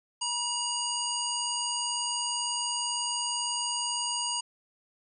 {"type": "harmonic tone", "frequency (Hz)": 958, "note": "A#5", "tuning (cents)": 47, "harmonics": [1, 3, 5, 7, 9], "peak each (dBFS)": [-35, -35, -35, -35, -35], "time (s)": [0.21, 4.41], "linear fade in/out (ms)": 10, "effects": []}